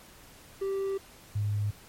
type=tone pair in turn; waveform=triangle / sine; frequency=390 / 103.52 Hz; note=G4 / G#2; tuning=-9 / -5 cents; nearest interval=octave + major seventh; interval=2296 cents; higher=first; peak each=-26 dBFS; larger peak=neither; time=0.61-0.98 / 1.35-1.71 s; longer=first; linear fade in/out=10 ms; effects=pink hiss -53 dBFS RMS until 1.88 s + MP3 64 kbps